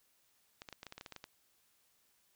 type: clicks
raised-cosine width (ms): 0.2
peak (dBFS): -29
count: 12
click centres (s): 0.619 / 0.688 / 0.727 / 0.831 / 0.867 / 0.924 / 0.98 / 1.011 / 1.062 / 1.123 / 1.163 / 1.241
effects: white hiss -73 dBFS RMS until 2.35 s